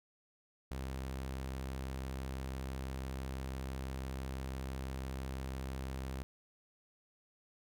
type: tone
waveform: sawtooth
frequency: 66 Hz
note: C2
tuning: 16 cents sharp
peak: -35 dBFS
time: 0.71-6.23 s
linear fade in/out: 0 ms
effects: none